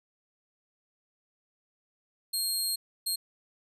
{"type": "tone bursts at uneven times", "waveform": "20% pulse", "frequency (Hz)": 4230, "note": "C8", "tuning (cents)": 18, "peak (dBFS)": -22, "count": 2, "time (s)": [[2.33, 2.76], [3.06, 3.16]], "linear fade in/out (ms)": 10, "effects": ["resampled to 32000 Hz"]}